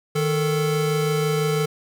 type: tone pair together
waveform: square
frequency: 155.56 / 440.7 Hz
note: D#3 / A4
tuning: 0 / +3 cents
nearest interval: octave + tritone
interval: 1803 cents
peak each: -23 dBFS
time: 0.15-1.66 s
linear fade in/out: 10 ms
effects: none